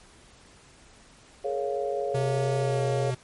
sine chord, Bb minor seventh, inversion third, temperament equal with one note detuned, 420.9 / 466.2 / 554.4 / 698.5 Hz, Ab4 / Bb4 / Db5 / F5, +23 / 0 / 0 / 0 cents, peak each -30 / -36 / -30 / -33 dBFS, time 1.44-3.11 s, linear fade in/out 10 ms
square tone with pitch glide, 129.7 to 126.52 Hz, C3 to B2, -15 to +42 cents, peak -27 dBFS, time 2.14-3.15 s, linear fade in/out 10 ms, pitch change -43 cents, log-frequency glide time 2.57-2.82 s
effects pink hiss -54 dBFS RMS until 3.23 s + MP3 48 kbps

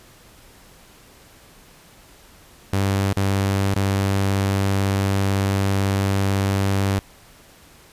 sawtooth tone with dropouts, 98 Hz, G2, in tune, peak -14 dBFS, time 2.73-6.99 s, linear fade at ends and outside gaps 0 ms, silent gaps 3.13-3.168 / 3.742-3.763 s, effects pink hiss -49 dBFS RMS until 7.92 s + resampled to 32000 Hz

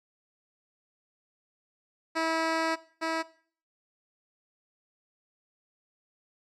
10% pulse tone pair in turn, 324.4 / 324.4 Hz, E4 / E4, -28 / -28 cents, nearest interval unison, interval 0 cents, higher neither, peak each -18 / -20 dBFS, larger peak first, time 2.15-2.76 / 3.01-3.23 s, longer first, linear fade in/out 20 ms, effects noise-tail reverb RT60 0.5 s tail -19 dB re dry + low-pass 6000 Hz 12 dB/octave

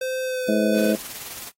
square tone with pitch glide, 517 to 502.9 Hz, C5 to B4, -21 to +31 cents, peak -25 dBFS, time 0.01-0.93 s, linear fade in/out 5 ms, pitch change -48 cents, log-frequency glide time 0.22-0.54 s
harmonic tone, 106.6 Hz, G#2, 46 cents sharp, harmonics 2 / 3 / 4 / 5 / 6, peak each -21 / -25 / -28 / -26 / -26 dBFS, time 0.48-0.96 s, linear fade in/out 10 ms
white noise with tremolo, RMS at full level -34 dBFS, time 0.73-1.52 s, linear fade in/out 50 ms, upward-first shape sine, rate 19 Hz, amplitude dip 45%
effects noise-tail reverb RT60 0.1 s tail -22 dB re dry + AAC 48 kbps

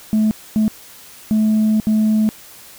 sine tone bursts at uneven times, 216.3 Hz, A3, 29 cents flat, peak -10 dBFS, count 4, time 0.13-0.31 / 0.56-0.68 / 1.31-1.8 / 1.87-2.29 s, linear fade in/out 0 ms, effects tanh soft clip ceiling -10 dBFS + white hiss -41 dBFS RMS until 2.78 s

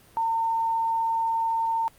sine tone, 908 Hz, A#5, 46 cents flat, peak -22 dBFS, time 0.17-1.88 s, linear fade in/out 0 ms, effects pink hiss -55 dBFS RMS until 1.98 s + Opus 32 kbps

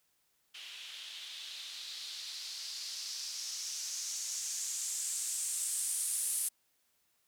violet noise with low-pass filter sweep, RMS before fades -39 dBFS, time 0.54-6.49 s, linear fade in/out 10 ms, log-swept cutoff 3000 to 10000 Hz, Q 3.1, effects white hiss -75 dBFS RMS until 7.27 s

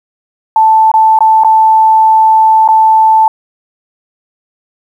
sine tone with dropouts, 880 Hz, A5, in tune, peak -3 dBFS, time 0.56-3.28 s, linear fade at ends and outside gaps 2 ms, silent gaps 0.916-0.939 / 1.189-1.206 / 1.436-1.446 / 2.678-2.687 s, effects 7-bit

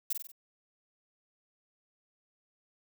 violet noise with echo, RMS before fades -31 dBFS, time 0.1-0.13 s, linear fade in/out 5 ms, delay 47 ms, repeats 4, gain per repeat -5 dB, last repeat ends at 0.318 s, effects none

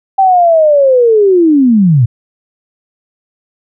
sine linear sweep, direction down, 784 to 109.1 Hz, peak -4 dBFS, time 0.18-2.06 s, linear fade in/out 10 ms, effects none

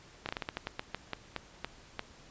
slowing click train, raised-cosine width 0.3 ms, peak -18 dBFS, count 14, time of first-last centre 0.26-1.994 s, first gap 29 ms, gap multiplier 1.23, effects pink hiss -56 dBFS RMS until 2.3 s + resampled to 16000 Hz

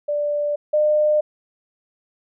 sine tone pair in turn, 587.3 / 604.2 Hz, D5 / D5, 0 / +49 cents, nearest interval unison, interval 49 cents, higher second, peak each -19 / -14 dBFS, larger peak second, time 0.08-0.56 / 0.73-1.21 s, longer neither, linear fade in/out 10 ms, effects none

